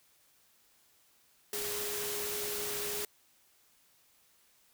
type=tone in noise; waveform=sine; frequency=414.4 Hz; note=G#4; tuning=4 cents flat; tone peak=-40 dBFS; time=1.53-3.05 s; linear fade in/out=2 ms; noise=white; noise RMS=-37 dBFS; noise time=1.53-3.05 s; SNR=-6 dB; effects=white hiss -67 dBFS RMS until 4.73 s